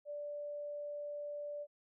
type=tone; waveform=sine; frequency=585 Hz; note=D5; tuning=7 cents flat; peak=-40 dBFS; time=0.05-1.67 s; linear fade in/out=50 ms; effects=none